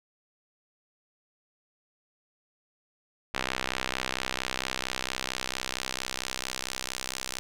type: tone with band-pass filter sweep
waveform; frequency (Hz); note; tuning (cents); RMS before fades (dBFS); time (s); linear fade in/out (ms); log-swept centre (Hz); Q
sawtooth; 64.4; C2; -27; -34; 3.34-7.39; 0; 2500 to 6400; 0.77
effects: none